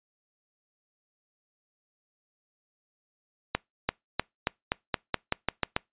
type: accelerating click train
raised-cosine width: 0.3 ms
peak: -8 dBFS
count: 11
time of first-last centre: 3.55-5.764 s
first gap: 340 ms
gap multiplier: 0.9
effects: noise-tail reverb RT60 0.2 s tail -26 dB re dry + resampled to 8000 Hz